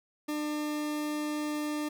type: tone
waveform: 40% pulse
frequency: 299.8 Hz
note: D4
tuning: 36 cents sharp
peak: -30 dBFS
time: 0.28-1.89 s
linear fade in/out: 10 ms
effects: none